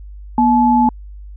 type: tone pair together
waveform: sine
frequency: 241.4 / 861 Hz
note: B3 / A5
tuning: -39 / -38 cents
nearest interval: octave + minor seventh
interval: 2201 cents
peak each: -12 dBFS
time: 0.38-0.89 s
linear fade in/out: 2 ms
effects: added 50 Hz sine -31 dBFS peak until 1.36 s